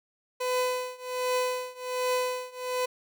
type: tone with tremolo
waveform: 30% pulse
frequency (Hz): 503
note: B4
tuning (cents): +32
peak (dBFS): -21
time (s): 0.4-2.86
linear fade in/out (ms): 10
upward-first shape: triangle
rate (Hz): 1.3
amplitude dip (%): 95
effects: none